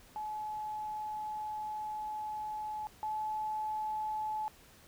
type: tone pair in turn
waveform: sine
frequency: 854 / 859.9 Hz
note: G#5 / A5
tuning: +48 / -40 cents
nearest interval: unison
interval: 12 cents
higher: second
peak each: -36 / -33 dBFS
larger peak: second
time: 0.16-2.87 / 3.03-4.48 s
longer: first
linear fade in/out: 0 ms
effects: pink hiss -59 dBFS RMS until 4.87 s